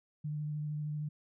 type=tone with vibrato; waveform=sine; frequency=150 Hz; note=D3; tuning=37 cents sharp; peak=-34 dBFS; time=0.24-1.09 s; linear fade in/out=10 ms; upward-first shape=sine; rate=13 Hz; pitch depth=15 cents each way; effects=none